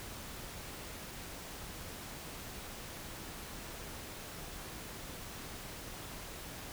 silence, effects pink hiss -46 dBFS RMS until 6.72 s

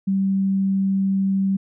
sine tone, 193.8 Hz, G3, 20 cents flat, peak -17 dBFS, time 0.07-1.57 s, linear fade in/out 10 ms, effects none

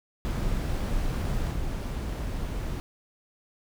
brown noise with level steps, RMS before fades -28 / -31 dBFS, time 0.25-2.8 s, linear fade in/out 0 ms, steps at 1.51 s, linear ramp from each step 5 ms, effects none

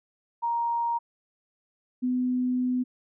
sine tone pair in turn, 937 / 251.2 Hz, A#5 / B3, +9 / +30 cents, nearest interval octave + major seventh, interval 2279 cents, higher first, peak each -24 / -23 dBFS, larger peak second, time 0.42-0.99 / 2.02-2.84 s, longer second, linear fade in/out 20 ms, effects none

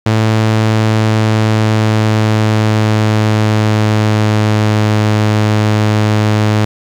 sawtooth tone with pitch glide, 109.8 to 106.67 Hz, A2 to G#2, -3 to +47 cents, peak -5 dBFS, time 0.06-6.65 s, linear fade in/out 5 ms, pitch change -50 cents, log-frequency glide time 0.46-4.98 s, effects low-pass 6000 Hz 12 dB/octave + 7-bit

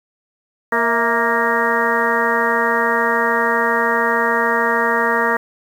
harmonic tone with a mistuned harmonic, 233.1 Hz, A#3, in tune, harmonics 1 / 2 / 3 / 4 / 5 / 6 / 7 / 8, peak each -26 / -21 / -25 / -21 / -22 / -25 / -24 / -20 dBFS, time 0.72-5.37 s, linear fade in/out 5 ms, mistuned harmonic 3, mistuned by -97 cents, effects 7-bit

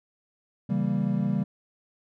triangle chord, C# diminished seventh, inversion none, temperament equal, 138.59 / 164.81 / 196 / 233.1 Hz, C#3 / E3 / G3 / Bb3, 0 / 0 / 0 / 0 cents, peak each -28 / -29 / -24 / -29 dBFS, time 0.69-1.44 s, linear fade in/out 10 ms, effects none

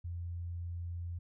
sine tone, 86.3 Hz, F2, 20 cents flat, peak -37 dBFS, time 0.04-1.19 s, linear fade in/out 10 ms, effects none

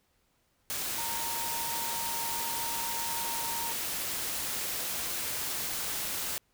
sine tone in noise, 925 Hz, A#5, 14 cents flat, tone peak -37 dBFS, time 0.98-3.72 s, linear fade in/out 0 ms, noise white, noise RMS -34 dBFS, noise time 0.7-6.38 s, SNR -6 dB, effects pink hiss -72 dBFS RMS until 6.53 s

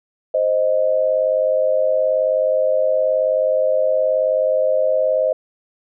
sine tone pair together, 523.3 / 622.3 Hz, C5 / D#5, 0 / 0 cents, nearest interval minor third, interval 300 cents, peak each -17 dBFS, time 0.34-5.33 s, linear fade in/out 5 ms, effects none

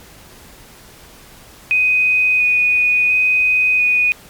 sine tone with vibrato, 2489 Hz, D#7, in tune, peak -11 dBFS, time 1.71-4.12 s, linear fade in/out 0 ms, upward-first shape square, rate 0.72 Hz, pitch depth 9 cents each way, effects pink hiss -42 dBFS RMS until 4.29 s + MP3 96 kbps

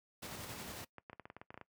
pink noise with tremolo, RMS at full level -45 dBFS, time 0.22-0.85 s, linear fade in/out 10 ms, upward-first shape square, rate 11 Hz, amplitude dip 25%
clicks, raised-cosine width 0.5 ms, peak -33 dBFS, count 12, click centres 0.983 / 1.098 / 1.131 / 1.197 / 1.255 / 1.301 / 1.366 / 1.415 / 1.505 / 1.543 / 1.576 / 1.613 s
effects noise-tail reverb RT60 0.1 s tail -20 dB re dry + high-pass 80 Hz 12 dB/octave

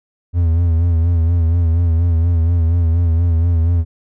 triangle tone with vibrato, 84 Hz, E2, 33 cents sharp, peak -9 dBFS, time 0.33-3.85 s, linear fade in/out 50 ms, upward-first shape sine, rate 4.2 Hz, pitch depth 62 cents each way, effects none

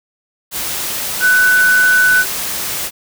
sine tone in noise, 1495 Hz, F#6, 17 cents sharp, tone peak -8 dBFS, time 1.2-2.25 s, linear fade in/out 50 ms, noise white, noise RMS -21 dBFS, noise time 0.51-2.91 s, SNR +10 dB, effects none

